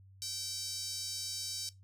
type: tone with high-pass filter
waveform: 5% pulse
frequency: 772 Hz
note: G5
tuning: 27 cents flat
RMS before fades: -40 dBFS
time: 0.22-1.69 s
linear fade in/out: 0 ms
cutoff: 4700 Hz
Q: 2
effects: noise-tail reverb RT60 0.2 s tail -18 dB re dry + added 96 Hz sine -55 dBFS peak until 1.83 s